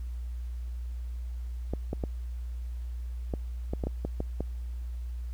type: clicks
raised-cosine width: 2 ms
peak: -18 dBFS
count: 10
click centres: 1.736 / 1.931 / 2.038 / 3.338 / 3.735 / 3.838 / 3.87 / 4.05 / 4.204 / 4.406 s
effects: added 60 Hz sine -33 dBFS peak until 5.33 s + pink hiss -62 dBFS RMS until 5.33 s